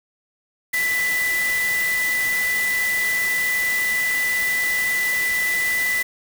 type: tone in noise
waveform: sine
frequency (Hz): 1989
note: B6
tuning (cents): +12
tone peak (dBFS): -19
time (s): 0.73-6.03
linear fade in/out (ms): 10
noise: white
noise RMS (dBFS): -29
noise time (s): 0.73-6.03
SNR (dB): +7
effects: none